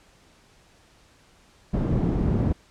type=low-pass noise; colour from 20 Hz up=white; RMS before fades=-23 dBFS; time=1.73-2.53 s; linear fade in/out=10 ms; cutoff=210 Hz; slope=12 dB/octave; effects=pink hiss -57 dBFS RMS until 2.7 s + low-pass 8000 Hz 12 dB/octave